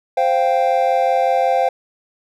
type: chord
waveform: triangle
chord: C suspended fourth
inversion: none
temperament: equal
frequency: 523.3 / 698.5 / 784 Hz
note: C5 / F5 / G5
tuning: 0 / 0 / 0 cents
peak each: -16 dBFS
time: 0.17-1.69 s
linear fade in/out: 5 ms
effects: none